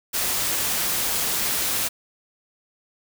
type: noise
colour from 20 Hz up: white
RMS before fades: -24 dBFS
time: 0.13-1.89 s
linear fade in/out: 20 ms
effects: none